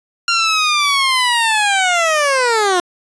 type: linear sweep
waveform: 15% pulse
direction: down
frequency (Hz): 1393 to 346.3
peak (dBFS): -6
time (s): 0.28-2.8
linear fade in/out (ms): 2
effects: resampled to 22050 Hz